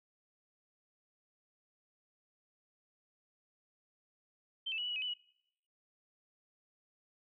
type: tone with pitch steps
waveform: sine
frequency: 3116 / 2640 / 2928 / 2955 / 2918 / 2543 / 2987 / 2917 Hz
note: G7 / E7 / F#7 / F#7 / F#7 / D#7 / F#7 / F#7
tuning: -11 / +2 / -19 / -3 / -25 / +37 / +16 / -25 cents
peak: -35 dBFS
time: 4.66-5.14 s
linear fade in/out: 10 ms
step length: 60 ms
effects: noise-tail reverb RT60 0.8 s tail -26 dB re dry